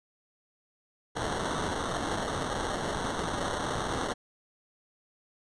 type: noise with sample-and-hold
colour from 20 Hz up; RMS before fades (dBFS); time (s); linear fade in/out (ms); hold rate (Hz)
white; -32; 1.15-4.14; 20; 2450
effects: resampled to 22050 Hz